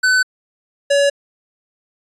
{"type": "tone pair in turn", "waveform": "square", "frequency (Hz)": [1510, 565.6], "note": ["F#6", "C#5"], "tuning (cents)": [35, 35], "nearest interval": "octave + perfect fourth", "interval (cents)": 1700, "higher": "first", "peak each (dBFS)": -12, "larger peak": "neither", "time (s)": [[0.03, 0.23], [0.9, 1.1]], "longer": "neither", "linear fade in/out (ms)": 10, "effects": ["resampled to 22050 Hz"]}